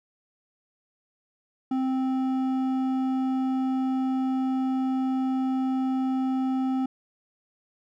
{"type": "tone with hard clipping", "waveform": "sine", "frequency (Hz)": 261.6, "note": "C4", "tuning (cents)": 0, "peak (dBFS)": -25, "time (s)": [1.71, 6.86], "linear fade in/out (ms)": 5, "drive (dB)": 8, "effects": []}